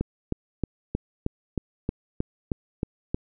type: click train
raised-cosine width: 3 ms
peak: -12 dBFS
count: 11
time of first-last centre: 0.01-3.145 s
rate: 3.19 Hz
effects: none